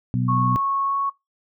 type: harmonic tone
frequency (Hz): 61.8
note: B1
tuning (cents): +2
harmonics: 2 / 3 / 4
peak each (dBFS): -21 / -25 / -27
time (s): 0.14-0.56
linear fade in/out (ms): 0
type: tone with pitch glide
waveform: sine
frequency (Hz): 1100 to 1107.7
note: C#6 to C#6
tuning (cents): -14 to -2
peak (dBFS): -20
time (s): 0.28-1.1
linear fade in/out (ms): 10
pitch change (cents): +12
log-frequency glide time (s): 0.85-0.95
effects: noise-tail reverb RT60 0.2 s tail -21 dB re dry